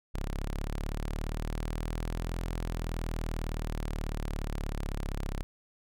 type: exponential two-way sweep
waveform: sawtooth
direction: up then down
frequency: 34 to 42.4 to 34 Hz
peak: -28 dBFS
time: 0.14-5.43 s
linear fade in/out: 0 ms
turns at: 2.4 s
effects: none